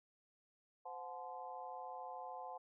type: harmonic tone with a mistuned harmonic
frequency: 172.3 Hz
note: F3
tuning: 23 cents flat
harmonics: 3 / 4 / 5 / 6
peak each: -53 / -49 / -50 / -53 dBFS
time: 0.85-2.58 s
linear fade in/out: 10 ms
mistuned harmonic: 4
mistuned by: +95 cents
effects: none